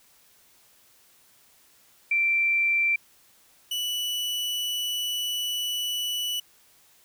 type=tone pair in turn; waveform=sine / 40% pulse; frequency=2349 / 2960 Hz; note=D7 / F#7; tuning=0 / 0 cents; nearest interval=major third; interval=400 cents; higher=second; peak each=-20 / -26 dBFS; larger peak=first; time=2.11-2.96 / 3.71-6.4 s; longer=second; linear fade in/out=5 ms; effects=white hiss -59 dBFS RMS until 7.04 s